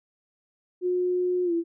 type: tone with pitch glide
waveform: sine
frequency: 360.8 to 336.6 Hz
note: F#4 to E4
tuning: -44 to +36 cents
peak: -22 dBFS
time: 0.81-1.64 s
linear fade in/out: 50 ms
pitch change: -120 cents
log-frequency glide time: 1.44-1.53 s
effects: none